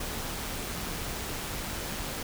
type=noise with amplitude modulation; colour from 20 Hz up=pink; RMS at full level=-34 dBFS; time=0-2.23 s; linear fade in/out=5 ms; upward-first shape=sine; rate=155 Hz; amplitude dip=25%; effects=none